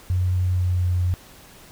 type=tone with pitch glide; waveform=sine; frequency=91.1 to 89.85 Hz; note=F#2 to F2; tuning=-26 to +50 cents; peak=-18 dBFS; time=0.1-1.14 s; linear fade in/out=0 ms; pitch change=-24 cents; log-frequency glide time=0.49-0.75 s; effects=pink hiss -47 dBFS RMS until 1.71 s